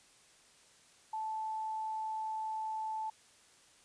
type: tone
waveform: sine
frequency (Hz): 875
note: A5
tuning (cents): -10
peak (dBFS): -35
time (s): 1.13-3.1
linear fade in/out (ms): 5
effects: white hiss -63 dBFS RMS until 3.84 s + resampled to 22050 Hz